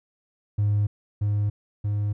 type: tone with echo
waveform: triangle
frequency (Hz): 103.4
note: G#2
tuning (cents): -7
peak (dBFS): -16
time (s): 0.58-0.87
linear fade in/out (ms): 10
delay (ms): 630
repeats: 2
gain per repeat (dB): -2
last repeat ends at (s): 2.13
effects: tanh soft clip ceiling -15 dBFS